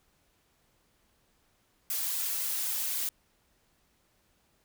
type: noise with flanger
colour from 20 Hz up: blue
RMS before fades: -32 dBFS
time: 1.9-3.09 s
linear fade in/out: 2 ms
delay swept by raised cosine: 1.9 to 3.9 ms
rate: 3.8 Hz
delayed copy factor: +0.7
effects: pink hiss -70 dBFS RMS until 4.64 s